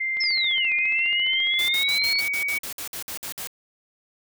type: tone with pitch glide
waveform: sine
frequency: 2093 to 2256 Hz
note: C7 to C#7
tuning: 0 to +30 cents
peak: -23 dBFS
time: 0-2.59 s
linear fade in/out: 10 ms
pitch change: +130 cents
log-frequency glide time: 1.67-1.89 s
type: click train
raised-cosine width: 0.3 ms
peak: -25 dBFS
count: 31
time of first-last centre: 0.17-2.225 s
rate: 14.6 Hz
type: exponential two-way sweep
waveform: sine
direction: down then up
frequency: 5400 to 2414 to 4471 Hz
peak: -22 dBFS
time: 0.2-2.21 s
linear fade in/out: 10 ms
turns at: 0.74 s
type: noise bursts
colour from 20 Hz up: white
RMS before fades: -33 dBFS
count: 13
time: 1.59-3.472 s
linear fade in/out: 0 ms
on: 94 ms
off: 55 ms
effects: none